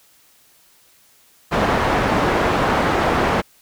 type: low-pass noise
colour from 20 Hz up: white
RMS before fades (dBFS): -18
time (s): 1.51-3.42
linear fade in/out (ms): 20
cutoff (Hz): 1100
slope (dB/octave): 12
effects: white hiss -54 dBFS RMS until 3.61 s